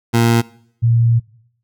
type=tone pair in turn; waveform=20% pulse / sine; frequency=116.54 / 116.54 Hz; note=A#2 / A#2; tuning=0 / 0 cents; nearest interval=unison; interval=0 cents; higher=neither; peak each=-6 / -10 dBFS; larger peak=first; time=0.13-0.42 / 0.82-1.2 s; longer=second; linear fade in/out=20 ms; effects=noise-tail reverb RT60 0.7 s tail -22 dB re dry